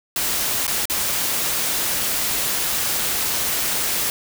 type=noise with dropouts; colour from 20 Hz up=white; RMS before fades=-22 dBFS; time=0.16-4.1 s; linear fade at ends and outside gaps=1 ms; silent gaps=0.668-0.678 / 0.855-0.898 s; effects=none